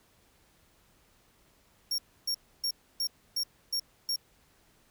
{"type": "tone bursts", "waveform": "40% pulse", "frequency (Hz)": 5540, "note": "F8", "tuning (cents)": -15, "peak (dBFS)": -27, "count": 7, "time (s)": [1.91, 4.161], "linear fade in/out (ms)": 5, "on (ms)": 73, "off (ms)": 290, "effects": ["pink hiss -65 dBFS RMS until 4.9 s"]}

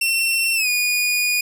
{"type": "tone with pitch glide", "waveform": "sawtooth", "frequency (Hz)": [2708, 2455], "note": ["E7", "D#7"], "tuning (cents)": [46, -24], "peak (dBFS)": -14, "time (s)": [0.01, 1.41], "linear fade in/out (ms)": 5, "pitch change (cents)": -170, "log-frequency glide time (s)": [0.55, 0.68], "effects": []}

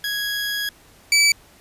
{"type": "tone pair in turn", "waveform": "20% pulse", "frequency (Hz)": [1661.2, 2304], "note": ["G#6", "D7"], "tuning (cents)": [0, -34], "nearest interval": "tritone", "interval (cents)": 566, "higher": "second", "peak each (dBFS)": [-18, -8], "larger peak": "second", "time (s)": [[0.04, 0.69], [1.12, 1.32]], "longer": "first", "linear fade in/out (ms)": 2, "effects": ["pink hiss -51 dBFS RMS until 1.6 s", "resampled to 32000 Hz"]}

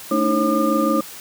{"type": "tone cluster", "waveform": "sine", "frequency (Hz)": [221.4, 292.5, 318.7, 542, 1205], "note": ["A3", "D4", "D#4", "C#5", "D6"], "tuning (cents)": [11, -7, 42, -39, 44], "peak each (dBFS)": -22, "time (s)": [0.11, 1.01], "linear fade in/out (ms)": 5, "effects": ["white hiss -37 dBFS RMS until 1.2 s", "high-pass 80 Hz 12 dB/octave"]}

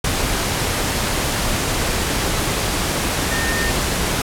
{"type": "tone in noise", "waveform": "sine", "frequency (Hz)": 1824, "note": "A#6", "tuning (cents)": -38, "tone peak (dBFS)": -23, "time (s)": [3.31, 3.7], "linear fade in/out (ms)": 5, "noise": "pink", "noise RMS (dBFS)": -20, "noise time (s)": [0.04, 4.22], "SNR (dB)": -6, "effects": ["low-pass 12000 Hz 12 dB/octave"]}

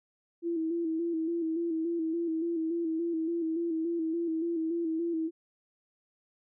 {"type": "tone with vibrato", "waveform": "sine", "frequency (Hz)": 330.5, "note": "E4", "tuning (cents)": 5, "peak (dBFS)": -28, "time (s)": [0.42, 5.31], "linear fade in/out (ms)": 50, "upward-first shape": "square", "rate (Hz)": 3.5, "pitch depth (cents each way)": 46, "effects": []}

